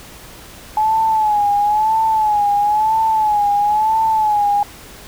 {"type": "tone with vibrato", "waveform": "sine", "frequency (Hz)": 851, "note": "G#5", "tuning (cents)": 42, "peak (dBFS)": -12, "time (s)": [0.77, 4.63], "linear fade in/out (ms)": 2, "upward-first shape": "sine", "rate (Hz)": 1, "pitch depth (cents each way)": 75, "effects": ["pink hiss -38 dBFS RMS until 5.07 s"]}